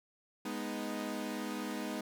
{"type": "chord", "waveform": "sawtooth", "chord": "G# minor", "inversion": "none", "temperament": "equal", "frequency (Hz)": [207.7, 246.9, 311.1], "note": ["G#3", "B3", "D#4"], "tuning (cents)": [0, 0, 0], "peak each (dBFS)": [-37, -37, -37], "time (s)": [0.45, 2.01], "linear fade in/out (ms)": 5, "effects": []}